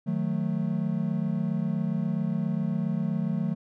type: chord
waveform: triangle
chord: D# diminished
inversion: none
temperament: equal with one note detuned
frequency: 155.56 / 182.98 / 220 Hz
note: D#3 / F#3 / A3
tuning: 0 / -19 / 0 cents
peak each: -28 / -27 / -28 dBFS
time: 0.06-3.55 s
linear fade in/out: 20 ms
effects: none